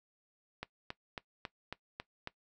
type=click train; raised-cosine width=0.3 ms; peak=-23 dBFS; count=7; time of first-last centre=0.63-2.274 s; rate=3.65 Hz; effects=noise-tail reverb RT60 0.1 s tail -19 dB re dry